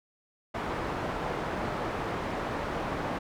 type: low-pass noise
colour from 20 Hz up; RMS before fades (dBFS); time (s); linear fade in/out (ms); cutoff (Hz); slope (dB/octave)
white; -33; 0.54-3.19; 10; 1000; 12
effects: none